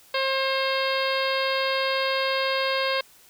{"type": "harmonic tone", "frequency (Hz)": 534, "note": "C5", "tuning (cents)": 35, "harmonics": [1, 2, 3, 4, 5, 6, 7, 8, 9], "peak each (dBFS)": [-26, -29, -31, -32, -33, -34, -34, -35, -36], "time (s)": [0.14, 3.01], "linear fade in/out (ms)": 5, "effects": ["white hiss -54 dBFS RMS until 3.29 s"]}